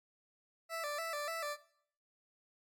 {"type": "tone with vibrato", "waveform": "20% pulse", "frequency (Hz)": 622.3, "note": "D#5", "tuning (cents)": 0, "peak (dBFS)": -32, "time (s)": [0.69, 1.57], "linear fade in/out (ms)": 50, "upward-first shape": "square", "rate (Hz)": 3.4, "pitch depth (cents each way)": 100, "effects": ["noise-tail reverb RT60 0.6 s tail -17 dB re dry", "MP3 96 kbps"]}